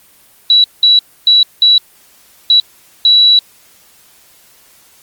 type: tone bursts at uneven times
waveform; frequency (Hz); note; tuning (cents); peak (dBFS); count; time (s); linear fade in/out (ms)
sine; 3922; B7; -13; -4; 6; 0.5-0.64 / 0.83-0.99 / 1.27-1.43 / 1.62-1.78 / 2.5-2.6 / 3.05-3.39; 2
effects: white hiss -46 dBFS RMS until 5.02 s + Opus 24 kbps